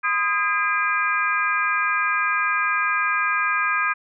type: tone cluster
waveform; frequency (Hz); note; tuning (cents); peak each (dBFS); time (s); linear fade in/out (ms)
sine; 1020 / 1244 / 1620 / 2045 / 2398; C6 / D#6 / G#6 / C7 / D7; -44 / -1 / -43 / -40 / +36; -30 / -23 / -23 / -31 / -26; 0.03-3.94; 20
effects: none